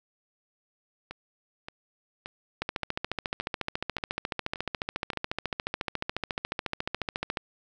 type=two click trains; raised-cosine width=0.3 ms; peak=-13 / -22 dBFS; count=68 / 8; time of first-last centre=2.62-7.372 / 1.11-5.133 s; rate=14.1 / 1.74 Hz; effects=none